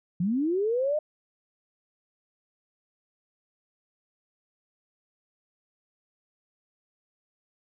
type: linear sweep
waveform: sine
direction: up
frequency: 164.1 to 621 Hz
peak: -23 dBFS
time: 0.2-0.99 s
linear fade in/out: 5 ms
effects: none